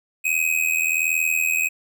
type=tone with amplitude modulation; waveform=square; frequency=2528 Hz; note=D#7; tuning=27 cents sharp; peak=-16 dBFS; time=0.24-1.69 s; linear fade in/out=20 ms; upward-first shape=sine; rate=81.2 Hz; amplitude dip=80%; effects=none